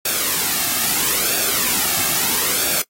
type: noise with flanger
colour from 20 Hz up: white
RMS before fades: -19 dBFS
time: 0.05-2.82 s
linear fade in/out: 5 ms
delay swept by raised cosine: 0.98 to 2.08 ms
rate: 0.76 Hz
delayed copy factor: -0.6
effects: noise-tail reverb RT60 0.1 s tail -23 dB re dry + AAC 48 kbps